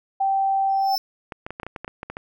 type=tone; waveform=sine; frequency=779 Hz; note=G5; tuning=11 cents flat; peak=-18 dBFS; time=0.2-0.96 s; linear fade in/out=10 ms
type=tone with exponential growth; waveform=square; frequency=5300 Hz; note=E8; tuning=9 cents sharp; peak=-22 dBFS; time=0.69-0.98 s; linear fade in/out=1 ms; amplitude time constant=62 ms
type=clicks; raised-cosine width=0.5 ms; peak=-17 dBFS; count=12; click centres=1.322 / 1.465 / 1.506 / 1.599 / 1.632 / 1.666 / 1.762 / 1.846 / 1.879 / 2.031 / 2.1 / 2.169 s
effects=none